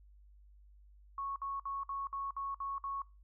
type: tone bursts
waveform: sine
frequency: 1104 Hz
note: C#6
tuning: 7 cents flat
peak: -36 dBFS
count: 8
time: 1.18-3.019 s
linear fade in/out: 2 ms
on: 180 ms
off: 57 ms
effects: noise-tail reverb RT60 0.3 s tail -23 dB re dry + added 50 Hz sine -57 dBFS peak until 3.23 s